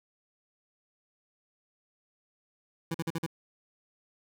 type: tone bursts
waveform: 25% pulse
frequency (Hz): 164.81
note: E3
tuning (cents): 0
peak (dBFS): -26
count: 5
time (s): 2.91-3.264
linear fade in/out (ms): 5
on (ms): 34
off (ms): 46
effects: none